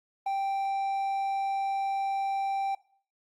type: tone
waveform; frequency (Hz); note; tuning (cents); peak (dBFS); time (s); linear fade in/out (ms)
triangle; 784; G5; 0; -25; 0.26-2.75; 5
effects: noise-tail reverb RT60 0.5 s tail -20 dB re dry + Opus 32 kbps